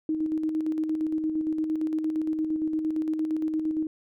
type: tone with tremolo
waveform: sine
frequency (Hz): 313.6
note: D#4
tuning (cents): +14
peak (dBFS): -23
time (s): 0.09-3.87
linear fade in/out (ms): 2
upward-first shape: square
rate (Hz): 8.7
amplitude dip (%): 40
effects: none